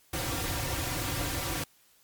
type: noise with comb filter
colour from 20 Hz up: pink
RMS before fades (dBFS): -32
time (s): 0.13-1.64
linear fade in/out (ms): 5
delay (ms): 4.7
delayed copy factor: -0.85
effects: white hiss -63 dBFS RMS until 2.03 s + MP3 96 kbps